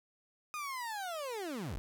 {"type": "linear sweep", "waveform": "30% pulse", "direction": "down", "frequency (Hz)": [1244.5, 30.09], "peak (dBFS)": -35, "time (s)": [0.54, 1.78], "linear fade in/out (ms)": 0, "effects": []}